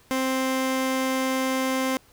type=tone pair together; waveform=25% pulse; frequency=262.1 / 1048.4 Hz; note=C4 / C6; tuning=+3 / +3 cents; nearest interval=2 octaves; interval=2400 cents; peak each=-20 / -26 dBFS; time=0.11-1.97 s; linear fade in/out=0 ms; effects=pink hiss -57 dBFS RMS until 2.12 s